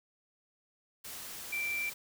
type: tone in noise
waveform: sine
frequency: 2348 Hz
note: D7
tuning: 1 cent flat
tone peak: -32 dBFS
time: 1.52-1.9 s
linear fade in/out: 10 ms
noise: white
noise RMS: -44 dBFS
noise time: 1.04-1.94 s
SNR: +9 dB
effects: none